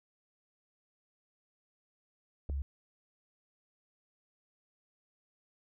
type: tone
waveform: sine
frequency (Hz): 69.3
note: C#2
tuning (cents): 0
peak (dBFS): -32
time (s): 2.49-2.62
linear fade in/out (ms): 0
type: click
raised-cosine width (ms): 2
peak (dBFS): -31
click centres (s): 2.498
effects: none